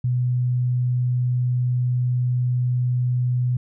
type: tone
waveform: sine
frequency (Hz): 124.3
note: B2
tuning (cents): +12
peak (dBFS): -18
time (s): 0.04-3.57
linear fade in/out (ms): 5
effects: none